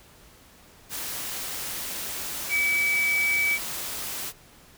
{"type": "tone in noise", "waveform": "sine", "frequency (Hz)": 2291, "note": "D7", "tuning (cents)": -44, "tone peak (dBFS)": -21, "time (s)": [2.49, 3.59], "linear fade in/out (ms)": 50, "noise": "white", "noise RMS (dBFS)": -33, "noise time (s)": [0.89, 4.33], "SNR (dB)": 9, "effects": ["pink hiss -53 dBFS RMS until 4.77 s"]}